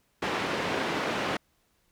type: band-pass noise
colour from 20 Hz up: pink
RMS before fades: -30 dBFS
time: 0.22-1.37 s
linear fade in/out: 5 ms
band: 240 to 2900 Hz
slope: 12 dB/octave
effects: pink hiss -70 dBFS RMS until 1.91 s